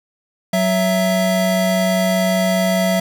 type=tone pair together; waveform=square; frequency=186.1 / 663.2 Hz; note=F#3 / E5; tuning=+10 / +10 cents; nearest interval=octave + minor seventh; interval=2200 cents; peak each=-18 dBFS; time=0.53-3 s; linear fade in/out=5 ms; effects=9-bit